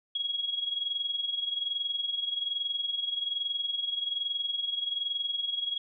sine tone with amplitude modulation, 3312 Hz, G#7, 5 cents flat, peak -26 dBFS, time 0.15-5.78 s, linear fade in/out 5 ms, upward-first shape sine, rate 21.2 Hz, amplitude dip 70%, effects none

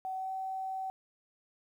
sine tone with pitch glide, 756 to 762.6 Hz, F#5 to G5, +37 to -48 cents, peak -34 dBFS, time 0.05-0.9 s, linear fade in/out 0 ms, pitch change +15 cents, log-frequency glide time 0.15-0.32 s, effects 11-bit

